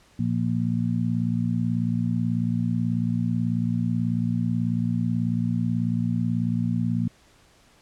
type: harmonic tone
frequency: 58.27 Hz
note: A#1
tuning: in tune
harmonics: 2 / 3 / 4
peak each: -26 / -26 / -26 dBFS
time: 0.19-7.08 s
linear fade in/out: 5 ms
effects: pink hiss -57 dBFS RMS until 7.81 s + low-pass 9000 Hz 12 dB/octave